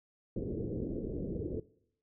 white low-pass noise, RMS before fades -37 dBFS, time 0.36-1.6 s, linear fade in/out 5 ms, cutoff 470 Hz, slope 48 dB/octave, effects noise-tail reverb RT60 0.7 s tail -20 dB re dry

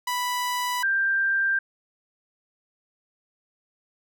sawtooth / sine tone pair in turn, 987.8 / 1582.1 Hz, B5 / G6, 0 / +16 cents, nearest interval minor sixth, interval 816 cents, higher second, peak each -21 / -20 dBFS, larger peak second, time 0.07-0.83 / 0.83-1.59 s, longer neither, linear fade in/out 5 ms, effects none

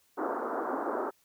pink band-pass noise, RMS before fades -33 dBFS, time 0.17-1.11 s, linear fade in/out 20 ms, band 260 to 1400 Hz, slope 48 dB/octave, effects white hiss -68 dBFS RMS until 1.24 s

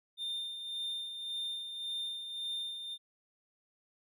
triangle tone with tremolo, 3613 Hz, A7, 45 cents sharp, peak -33 dBFS, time 0.17-2.98 s, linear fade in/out 50 ms, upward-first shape sine, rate 1.8 Hz, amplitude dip 50%, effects none

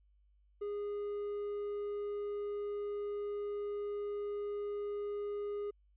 sine tone with hard clipping, 410.8 Hz, G#4, 19 cents flat, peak -37 dBFS, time 0.61-5.71 s, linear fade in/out 10 ms, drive 3 dB, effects added 50 Hz sine -65 dBFS peak until 5.96 s + resampled to 8000 Hz

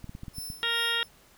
clicks, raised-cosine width 5 ms, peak -27 dBFS, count 7, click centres 0.043 / 0.094 / 0.151 / 0.234 / 0.282 / 0.384 / 0.502 s
10% pulse tone with tremolo, 5300 Hz, E8, 9 cents sharp, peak -30 dBFS, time 0.33-1.09 s, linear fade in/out 50 ms, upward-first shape sine, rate 2.5 Hz, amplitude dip 80%
harmonic tone, 466.2 Hz, A#4, in tune, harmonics 1 / 2 / 3 / 4 / 5 / 6 / 7 / 8, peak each -40 / -41 / -33 / -32 / -43 / -33 / -31 / -32 dBFS, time 0.63-1.03 s, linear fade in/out 0 ms
effects pink hiss -58 dBFS RMS until 1.37 s

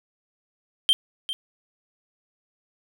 triangle tone with echo, 3158 Hz, G7, 12 cents sharp, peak -13 dBFS, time 0.89-0.93 s, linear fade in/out 0 ms, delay 400 ms, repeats 1, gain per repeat -12 dB, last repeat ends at 1.33 s, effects none

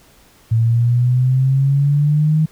sine exponential sweep, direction up, 112.3 to 158 Hz, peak -11 dBFS, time 0.51-2.46 s, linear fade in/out 10 ms, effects pink hiss -50 dBFS RMS until 2.51 s

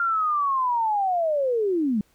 sine linear sweep, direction down, 1400 to 195.4 Hz, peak -20 dBFS, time 0-2.01 s, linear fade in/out 2 ms, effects pink hiss -63 dBFS RMS until 2.14 s

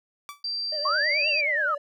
sawtooth tone with exponential decay, 1156 Hz, D6, 28 cents flat, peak -29 dBFS, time 0.29-0.43 s, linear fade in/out 0 ms, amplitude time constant 30 ms
sine tone, 4699 Hz, D8, in tune, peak -27 dBFS, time 0.44-1.41 s, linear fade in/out 5 ms
triangle tone with vibrato, 596 Hz, D5, 25 cents sharp, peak -30 dBFS, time 0.72-1.78 s, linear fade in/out 5 ms, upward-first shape triangle, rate 9.4 Hz, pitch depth 91 cents each way
sine linear two-way sweep, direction up then down, 1050 to 2794 to 1180 Hz, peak -22 dBFS, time 0.85-1.75 s, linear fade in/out 5 ms, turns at 1.29 s
effects none

